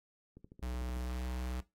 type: click train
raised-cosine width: 3 ms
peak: -39 dBFS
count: 9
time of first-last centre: 0.37-0.967 s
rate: 13.4 Hz
type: tone with pitch glide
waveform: square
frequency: 61.74 to 62.6 Hz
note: B1 to B1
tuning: 0 to +24 cents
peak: -37 dBFS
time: 0.62-1.61 s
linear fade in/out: 10 ms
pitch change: +24 cents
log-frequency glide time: 0.95-1.23 s
effects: noise-tail reverb RT60 0.2 s tail -17 dB re dry + AAC 48 kbps